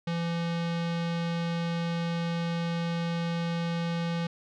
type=tone with low-pass filter; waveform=square; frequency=169 Hz; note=E3; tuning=43 cents sharp; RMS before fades=-30 dBFS; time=0.07-4.27 s; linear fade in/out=5 ms; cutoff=4000 Hz; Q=1.4; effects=none